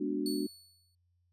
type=chord; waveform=sine; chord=G# half-diminished seventh; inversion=none; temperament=equal; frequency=207.7 / 246.9 / 293.7 / 370 Hz; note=G#3 / B3 / D4 / F#4; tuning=0 / 0 / 0 / 0 cents; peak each=-38 / -38 / -33 / -37 dBFS; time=0-0.47 s; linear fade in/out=10 ms
type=tone with exponential decay; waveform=sawtooth; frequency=4435 Hz; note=C#8; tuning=in tune; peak=-33 dBFS; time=0.26-0.95 s; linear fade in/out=1 ms; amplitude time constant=150 ms
effects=added 88 Hz sine -70 dBFS peak until 1.32 s + resampled to 32000 Hz